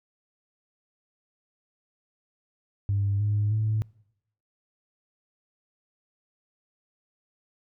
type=tone with pitch steps; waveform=sine; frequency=100 / 104.13 / 108.42 Hz; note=G2 / G#2 / A2; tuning=+35 / +5 / -25 cents; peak=-21 dBFS; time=2.89-3.82 s; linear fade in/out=0 ms; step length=310 ms; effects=noise-tail reverb RT60 0.8 s tail -25 dB re dry + tanh soft clip ceiling -18 dBFS